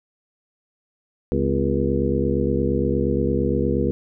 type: harmonic tone with a mistuned harmonic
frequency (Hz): 68.6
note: C#2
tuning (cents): -17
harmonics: 1 / 2 / 3 / 4 / 5 / 6 / 7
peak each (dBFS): -26 / -26 / -26 / -26 / -26 / -26 / -26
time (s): 1.32-3.91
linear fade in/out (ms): 0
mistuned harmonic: 4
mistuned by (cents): -120
effects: none